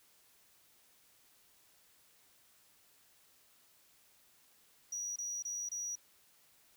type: tone bursts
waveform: triangle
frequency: 5800 Hz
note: F#8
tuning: 35 cents flat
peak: -36 dBFS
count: 4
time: 4.92-5.955 s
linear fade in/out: 5 ms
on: 240 ms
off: 25 ms
effects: white hiss -67 dBFS RMS until 6.76 s